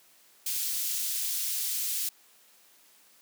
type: high-pass noise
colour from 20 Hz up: white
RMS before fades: -31 dBFS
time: 0.46-2.09 s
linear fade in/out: 5 ms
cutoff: 3800 Hz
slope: 12 dB/octave
effects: white hiss -60 dBFS RMS until 3.21 s + high-pass 200 Hz 12 dB/octave